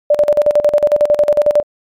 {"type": "tone with tremolo", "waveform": "sine", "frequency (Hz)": 590, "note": "D5", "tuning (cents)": 8, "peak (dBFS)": -6, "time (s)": [0.1, 1.63], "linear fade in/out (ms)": 5, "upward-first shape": "square", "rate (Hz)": 11, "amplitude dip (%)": 80, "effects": ["MP3 96 kbps"]}